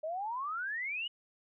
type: exponential sweep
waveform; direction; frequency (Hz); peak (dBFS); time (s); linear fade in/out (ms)
sine; up; 604 to 2981; -34; 0.03-1.08; 10
effects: none